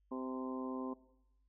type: harmonic tone with a mistuned harmonic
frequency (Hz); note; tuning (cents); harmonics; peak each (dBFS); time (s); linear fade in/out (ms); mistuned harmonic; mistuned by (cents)
129.5; C3; -17; 2 / 3 / 4 / 5 / 6 / 7 / 8; -40 / -46 / -48 / -54 / -55 / -53 / -48; 0.11-0.94; 10; 6; +38
effects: noise-tail reverb RT60 0.9 s tail -19 dB re dry + added 50 Hz sine -70 dBFS peak until 1.48 s